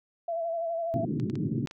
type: tone with vibrato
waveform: sine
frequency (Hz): 669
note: E5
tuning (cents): +25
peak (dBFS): -28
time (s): 0.28-1.05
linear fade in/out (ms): 5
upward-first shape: sine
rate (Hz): 12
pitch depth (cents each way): 39
type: band-pass noise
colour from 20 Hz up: pink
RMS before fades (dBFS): -30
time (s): 0.94-1.66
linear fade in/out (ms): 0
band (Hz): 110 to 360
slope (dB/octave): 48
type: clicks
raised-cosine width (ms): 0.2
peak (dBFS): -28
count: 5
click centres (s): 1.199 / 1.299 / 1.355 / 1.673 / 1.711
effects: none